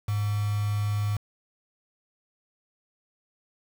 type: tone with quantisation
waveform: sine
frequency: 103.83 Hz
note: G#2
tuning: in tune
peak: -24 dBFS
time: 0.08-1.17 s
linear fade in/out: 5 ms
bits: 6
effects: none